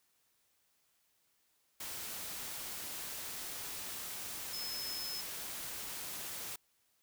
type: tone in noise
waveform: sine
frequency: 5180 Hz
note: E8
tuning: 31 cents flat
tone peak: -40 dBFS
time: 4.53-5.21 s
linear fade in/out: 5 ms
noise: white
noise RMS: -43 dBFS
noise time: 1.8-6.56 s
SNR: 0 dB
effects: white hiss -75 dBFS RMS until 7.02 s